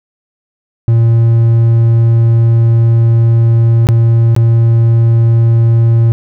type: tone with dropouts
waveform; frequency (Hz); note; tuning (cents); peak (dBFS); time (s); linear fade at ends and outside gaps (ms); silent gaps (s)
triangle; 115.3; A#2; -19; -3; 0.88-6.12; 0; 3.87-3.888 / 4.35-4.364
effects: none